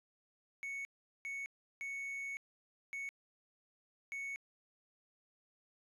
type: tone bursts at uneven times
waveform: triangle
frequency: 2217 Hz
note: C#7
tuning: in tune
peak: -38 dBFS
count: 5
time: 0.63-0.85 / 1.25-1.46 / 1.81-2.37 / 2.93-3.09 / 4.12-4.36 s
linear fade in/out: 0 ms
effects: resampled to 32000 Hz